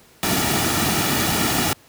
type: noise with comb filter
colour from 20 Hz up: pink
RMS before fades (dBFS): -20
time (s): 0.23-1.73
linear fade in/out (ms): 0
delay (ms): 1.9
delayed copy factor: -0.55
effects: pink hiss -51 dBFS RMS until 1.88 s + high-pass 80 Hz 12 dB/octave